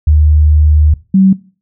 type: tone pair in turn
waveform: sine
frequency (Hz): 75.9 / 191.26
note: D#2 / G3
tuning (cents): -42 / -42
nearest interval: octave + major third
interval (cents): 1600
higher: second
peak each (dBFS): -4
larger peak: neither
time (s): 0.07-0.94 / 1.14-1.33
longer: first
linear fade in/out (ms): 5
effects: noise-tail reverb RT60 0.4 s tail -20 dB re dry